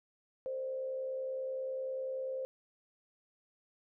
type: tone with frequency modulation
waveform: sine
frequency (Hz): 523.3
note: C5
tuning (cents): 0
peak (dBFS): -35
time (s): 0.46-2.45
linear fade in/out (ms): 0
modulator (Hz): 70.2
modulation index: 0.4
effects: none